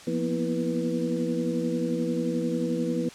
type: tone cluster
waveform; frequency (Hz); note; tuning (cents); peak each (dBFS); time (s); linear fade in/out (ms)
sine; 172.1 / 237.4 / 248.7 / 328.5 / 489.3; F3 / A#3 / B3 / E4 / B4; -25 / +32 / +12 / -6 / -16; -31; 0.07-3.09; 5
effects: white hiss -46 dBFS RMS until 3.14 s + low-pass 7000 Hz 12 dB/octave